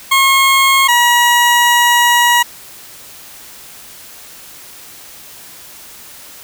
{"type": "tone pair in turn", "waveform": "20% pulse", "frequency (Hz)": [1082, 960.3], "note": ["C#6", "B5"], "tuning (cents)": [-42, -49], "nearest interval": "major second", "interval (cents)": 207, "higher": "first", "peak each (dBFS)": -3, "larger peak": "neither", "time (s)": [[0.11, 0.88], [0.88, 2.43]], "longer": "second", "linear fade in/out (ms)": 10, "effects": ["white hiss -36 dBFS RMS until 6.43 s"]}